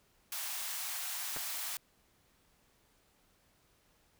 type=high-pass noise; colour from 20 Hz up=white; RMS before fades=-39 dBFS; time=0.32-1.77 s; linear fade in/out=2 ms; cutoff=670 Hz; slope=48 dB/octave
type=clicks; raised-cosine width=0.5 ms; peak=-26 dBFS; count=2; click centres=1.363 / 1.37 s
effects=pink hiss -70 dBFS RMS until 4.19 s